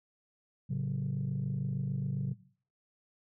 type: chord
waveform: sine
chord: F# minor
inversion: first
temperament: equal with one note detuned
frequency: 110 / 137 / 185 Hz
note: A2 / C#3 / F#3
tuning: 0 / -20 / 0 cents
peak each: -37 / -31 / -35 dBFS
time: 0.69-2.34 s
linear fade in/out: 20 ms
effects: noise-tail reverb RT60 0.5 s tail -19 dB re dry + tanh soft clip ceiling -26 dBFS